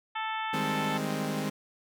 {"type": "harmonic tone", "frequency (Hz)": 440, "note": "A4", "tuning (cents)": 0, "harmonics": [2, 3, 4, 5, 6, 7, 8], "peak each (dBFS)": [-33, -37, -39, -41, -43, -44, -45], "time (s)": [0.15, 0.98], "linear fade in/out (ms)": 10}
{"type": "chord", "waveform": "sawtooth", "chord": "Ab major seventh", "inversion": "second", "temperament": "equal", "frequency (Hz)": [155.56, 196, 207.7, 261.6], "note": ["Eb3", "G3", "Ab3", "C4"], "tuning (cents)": [0, 0, 0, 0], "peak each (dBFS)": [-31, -35, -30, -31], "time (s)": [0.53, 1.5], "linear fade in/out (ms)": 10}
{"effects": []}